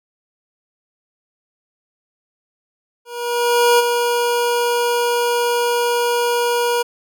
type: tone with ADSR envelope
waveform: 25% pulse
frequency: 478.8 Hz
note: A#4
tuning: 46 cents sharp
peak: -6 dBFS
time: 3.05-6.83 s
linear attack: 740 ms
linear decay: 23 ms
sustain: -6 dB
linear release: 13 ms
effects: none